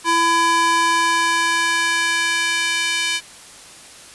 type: tone with high-pass filter sweep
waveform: square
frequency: 334.8 Hz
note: E4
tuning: 27 cents sharp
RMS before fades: -18 dBFS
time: 0.04-3.21 s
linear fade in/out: 50 ms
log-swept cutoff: 770 to 2500 Hz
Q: 1.6
effects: white hiss -41 dBFS RMS until 4.14 s + resampled to 24000 Hz